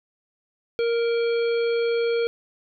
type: harmonic tone with a mistuned harmonic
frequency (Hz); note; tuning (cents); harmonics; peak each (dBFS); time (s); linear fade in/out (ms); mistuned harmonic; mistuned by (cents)
466.2; A#4; 0; 1 / 3 / 5 / 7 / 9; -20 / -35 / -35 / -39 / -41; 0.79-2.27; 0; 9; +49
effects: none